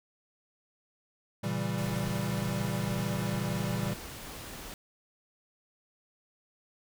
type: chord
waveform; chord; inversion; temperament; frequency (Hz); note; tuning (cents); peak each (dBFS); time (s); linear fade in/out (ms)
square; A# diminished seventh; none; equal; 116.54 / 138.59 / 164.81 / 196; A#2 / C#3 / E3 / G3; 0 / 0 / 0 / 0; -36 / -38 / -37 / -35; 1.43-3.94; 10
type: noise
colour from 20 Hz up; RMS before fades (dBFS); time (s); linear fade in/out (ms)
pink; -43; 1.78-4.74; 0
effects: none